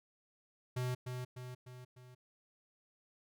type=tone with echo; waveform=square; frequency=125.6 Hz; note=B2; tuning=30 cents sharp; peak=-35 dBFS; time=0.76-0.95 s; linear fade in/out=10 ms; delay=300 ms; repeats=4; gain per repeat=-5 dB; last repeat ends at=2.15 s; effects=none